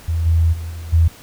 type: tone with level steps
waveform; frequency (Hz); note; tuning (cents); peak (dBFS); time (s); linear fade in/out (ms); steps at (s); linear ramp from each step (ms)
sine; 82.41; E2; 0; -16 / -11 / -24 / -27 / -9; 0.08-1.08; 5; 0.25 / 0.52 / 0.69 / 0.92; 20
effects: pink hiss -42 dBFS RMS until 1.22 s